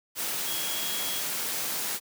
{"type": "tone in noise", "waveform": "sine", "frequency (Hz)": 3300, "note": "G#7", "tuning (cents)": -12, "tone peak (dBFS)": -36, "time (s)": [0.44, 1.23], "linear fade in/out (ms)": 50, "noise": "white", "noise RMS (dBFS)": -31, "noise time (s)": [0.15, 2], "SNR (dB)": -8, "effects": ["high-pass 150 Hz 12 dB/octave"]}